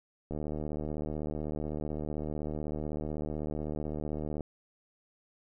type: click train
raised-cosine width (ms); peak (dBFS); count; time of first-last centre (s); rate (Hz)
2; -23; 312; 0.31-4.407; 75.9
effects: none